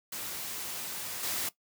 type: noise with level steps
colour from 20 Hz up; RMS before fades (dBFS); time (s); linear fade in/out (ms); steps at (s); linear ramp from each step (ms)
white; -38 / -33; 0.12-1.49; 5; 1.23; 2
effects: noise-tail reverb RT60 0.1 s tail -17 dB re dry + high-pass 80 Hz 12 dB/octave